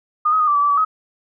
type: tone with pitch steps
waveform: sine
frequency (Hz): 1222 / 1269 / 1233 / 1169 / 1150 / 1161 / 1143 / 1270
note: D#6 / D#6 / D#6 / D6 / D6 / D6 / D6 / D#6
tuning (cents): -32 / +34 / -16 / -8 / -37 / -20 / -47 / +35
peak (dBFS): -13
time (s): 0.25-0.85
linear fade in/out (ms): 10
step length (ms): 75
effects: none